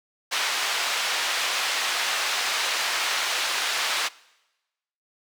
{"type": "band-pass noise", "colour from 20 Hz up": "white", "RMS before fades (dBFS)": -26, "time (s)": [0.31, 4.09], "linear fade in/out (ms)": 20, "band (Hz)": [770, 4100], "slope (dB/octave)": 12, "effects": ["noise-tail reverb RT60 1.0 s tail -22 dB re dry"]}